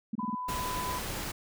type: tone bursts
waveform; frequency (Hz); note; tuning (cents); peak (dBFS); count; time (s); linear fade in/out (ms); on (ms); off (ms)
sine; 220; A3; 0; -29; 5; 0.13-0.35; 5; 24; 25
type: tone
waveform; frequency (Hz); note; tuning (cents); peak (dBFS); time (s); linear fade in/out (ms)
sine; 1000; B5; +21; -33; 0.19-0.99; 5
type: noise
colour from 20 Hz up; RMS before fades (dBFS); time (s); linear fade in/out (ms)
pink; -36; 0.48-1.32; 10
effects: none